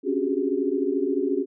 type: tone cluster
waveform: sine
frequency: 270.4 / 284.3 / 363.9 / 383.9 / 412.8 Hz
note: C#4 / C#4 / F#4 / G4 / G#4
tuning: -43 / +44 / -29 / -36 / -10 cents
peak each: -28 dBFS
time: 0.03-1.46 s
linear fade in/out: 50 ms
effects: none